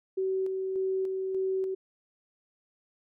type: tone with tremolo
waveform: sine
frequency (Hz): 380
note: F#4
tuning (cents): +46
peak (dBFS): -26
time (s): 0.17-1.75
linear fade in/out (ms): 10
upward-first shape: square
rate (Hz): 1.7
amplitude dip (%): 30
effects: none